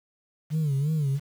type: tone with vibrato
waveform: sine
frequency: 146.83 Hz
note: D3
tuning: in tune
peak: -20 dBFS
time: 0.5-1.2 s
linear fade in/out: 50 ms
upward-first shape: sine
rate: 2.9 Hz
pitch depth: 140 cents each way
effects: tanh soft clip ceiling -21 dBFS + 8-bit